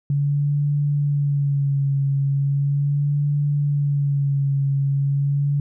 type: tone with vibrato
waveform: sine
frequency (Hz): 141.8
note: C#3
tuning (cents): +40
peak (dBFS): -17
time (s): 0.1-5.6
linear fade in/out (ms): 2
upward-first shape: sine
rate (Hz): 0.38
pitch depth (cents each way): 40
effects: none